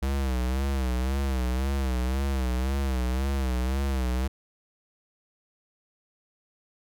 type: tone with vibrato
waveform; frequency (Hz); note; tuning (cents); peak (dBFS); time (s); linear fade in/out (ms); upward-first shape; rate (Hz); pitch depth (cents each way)
square; 65.41; C2; 0; -25; 0.02-4.28; 10; sine; 1.9; 95
effects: none